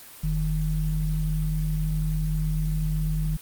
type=tone pair together; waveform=sine; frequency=43.93 / 155.56 Hz; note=F1 / D#3; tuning=+11 / 0 cents; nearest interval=octave + minor seventh; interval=2189 cents; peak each=-25 dBFS; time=0.23-3.37 s; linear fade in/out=10 ms; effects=white hiss -45 dBFS RMS until 3.41 s + Opus 32 kbps